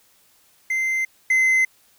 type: tone pair in turn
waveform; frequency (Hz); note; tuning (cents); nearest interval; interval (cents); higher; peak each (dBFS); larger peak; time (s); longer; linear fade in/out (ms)
triangle; 2077 / 2057; C7 / C7; -13 / -30; unison; 17; first; -18 / -13; second; 0.7-1.05 / 1.3-1.65; neither; 5
effects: white hiss -58 dBFS RMS until 1.98 s